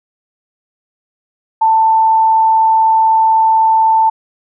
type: tone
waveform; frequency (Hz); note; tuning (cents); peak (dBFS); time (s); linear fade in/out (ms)
sine; 888; A5; +16; -7; 1.61-4.1; 10
effects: none